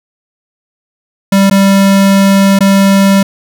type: tone with dropouts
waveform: square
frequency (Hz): 196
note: G3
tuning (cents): 0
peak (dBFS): -5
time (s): 1.32-3.23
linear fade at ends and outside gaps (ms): 5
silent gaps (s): 1.499-1.51 / 2.59-2.606
effects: none

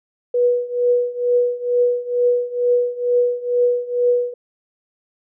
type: tone with tremolo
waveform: sine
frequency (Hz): 488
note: B4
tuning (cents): -21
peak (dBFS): -11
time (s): 0.34-4.34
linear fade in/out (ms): 5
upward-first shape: triangle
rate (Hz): 2.2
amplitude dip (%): 90
effects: none

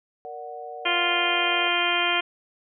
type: chord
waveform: sine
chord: Bb augmented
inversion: none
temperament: equal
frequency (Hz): 466.2 / 587.3 / 740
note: Bb4 / D5 / F#5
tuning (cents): 0 / 0 / 0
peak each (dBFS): -39 / -41 / -36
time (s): 0.25-1.68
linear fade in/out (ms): 0
type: harmonic tone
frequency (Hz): 349.2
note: F4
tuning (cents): 0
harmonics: 1 / 2 / 3 / 4 / 5 / 6 / 7 / 8 / 9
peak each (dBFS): -32 / -29 / -30 / -29 / -32 / -30 / -27 / -32 / -27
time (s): 0.85-2.21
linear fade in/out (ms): 10
effects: none

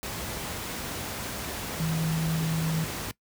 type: tone in noise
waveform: sine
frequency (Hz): 161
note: E3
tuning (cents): -41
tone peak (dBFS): -25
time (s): 1.8-2.84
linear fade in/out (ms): 0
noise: pink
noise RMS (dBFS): -34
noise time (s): 0.03-3.11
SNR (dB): +6
effects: noise-tail reverb RT60 0.1 s tail -20 dB re dry + high-pass 60 Hz 12 dB/octave

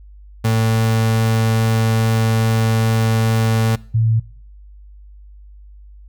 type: tone pair in turn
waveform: 35% pulse / sine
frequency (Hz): 112.2 / 112.2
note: A2 / A2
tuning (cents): +34 / +34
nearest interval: unison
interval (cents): 0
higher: neither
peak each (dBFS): -12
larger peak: neither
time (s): 0.44-3.76 / 3.94-4.2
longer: first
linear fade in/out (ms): 10
effects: noise-tail reverb RT60 0.5 s tail -22 dB re dry + added 50 Hz sine -38 dBFS peak until 6.08 s

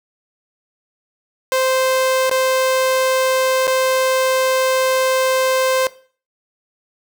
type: tone with dropouts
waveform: sawtooth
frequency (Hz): 521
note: C5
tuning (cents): -7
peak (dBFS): -11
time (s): 1.52-5.87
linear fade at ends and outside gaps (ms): 1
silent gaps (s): 2.296-2.312 / 3.671-3.677
effects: noise-tail reverb RT60 0.4 s tail -17 dB re dry

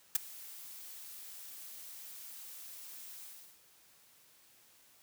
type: noise with ADSR envelope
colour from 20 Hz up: blue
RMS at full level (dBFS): -25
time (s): 0.15-3.6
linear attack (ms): 6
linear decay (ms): 12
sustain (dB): -24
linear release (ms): 370
effects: white hiss -64 dBFS RMS until 5.02 s + high-pass 60 Hz 12 dB/octave

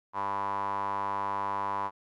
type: tone with band-pass filter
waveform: sawtooth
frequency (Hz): 100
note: G2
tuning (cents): +35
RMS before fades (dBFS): -32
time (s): 0.13-1.91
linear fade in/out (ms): 50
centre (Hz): 1000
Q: 7.6
effects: none

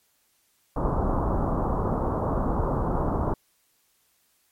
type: low-pass noise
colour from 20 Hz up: pink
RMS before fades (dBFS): -25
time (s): 0.76-3.34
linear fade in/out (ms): 5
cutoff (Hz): 1200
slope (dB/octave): 48
effects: white hiss -67 dBFS RMS until 4.51 s + MP3 64 kbps

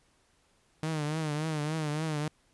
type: tone with vibrato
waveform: sawtooth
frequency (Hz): 153.8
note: D#3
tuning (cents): -20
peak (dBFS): -26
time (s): 0.83-2.28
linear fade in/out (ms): 0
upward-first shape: triangle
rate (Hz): 3.5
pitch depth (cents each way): 90
effects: pink hiss -68 dBFS RMS until 2.53 s + resampled to 24000 Hz

